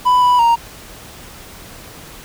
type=tone with pitch steps; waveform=triangle; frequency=995 / 987 / 932 Hz; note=B5 / B5 / A#5; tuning=+13 / -1 / -1 cents; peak=-7 dBFS; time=0.05-0.56 s; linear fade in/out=20 ms; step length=170 ms; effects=pink hiss -37 dBFS RMS until 2.24 s